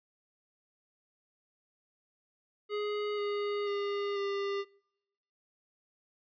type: tone with pitch steps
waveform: square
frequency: 416.7 / 410.7 / 404.8 / 399 Hz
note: G#4 / G#4 / G#4 / G4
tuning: +6 / -19 / -44 / +31 cents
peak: -32 dBFS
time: 2.69-4.65 s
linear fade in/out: 50 ms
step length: 490 ms
effects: noise-tail reverb RT60 0.9 s tail -26 dB re dry + resampled to 11025 Hz